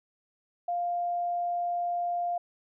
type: tone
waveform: sine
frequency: 700 Hz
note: F5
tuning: 4 cents sharp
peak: -27 dBFS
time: 0.68-2.38 s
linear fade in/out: 5 ms
effects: none